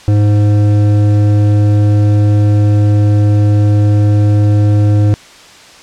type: tone with hard clipping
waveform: triangle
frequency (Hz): 103.83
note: G#2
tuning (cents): 0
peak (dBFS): -8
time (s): 0.08-5.14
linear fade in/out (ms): 0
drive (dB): 14
effects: white hiss -37 dBFS RMS until 5.82 s + low-pass 6000 Hz 12 dB/octave